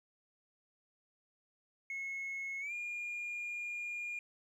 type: tone with pitch glide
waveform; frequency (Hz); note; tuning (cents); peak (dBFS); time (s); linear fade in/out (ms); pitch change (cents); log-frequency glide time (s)
sine; 2180 to 2419; C#7 to D#7; -29 to -49; -36; 1.9-4.19; 2; +180; 2.6-2.73
effects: tanh soft clip ceiling -36 dBFS + 12-bit